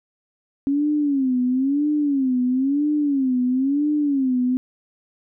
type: tone with vibrato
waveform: sine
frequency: 273.2 Hz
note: C#4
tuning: 25 cents flat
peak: -17 dBFS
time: 0.67-4.57 s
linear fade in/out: 0 ms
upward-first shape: sine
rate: 1 Hz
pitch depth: 160 cents each way
effects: none